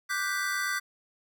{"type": "chord", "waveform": "square", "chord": "G major seventh", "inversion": "second", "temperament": "equal", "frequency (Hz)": [1174.7, 1480, 1568, 1975.5], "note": ["D6", "F#6", "G6", "B6"], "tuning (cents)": [0, 0, 0, 0], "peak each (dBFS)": [-36, -36, -33, -34], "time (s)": [0.09, 0.8], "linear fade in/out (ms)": 20, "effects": []}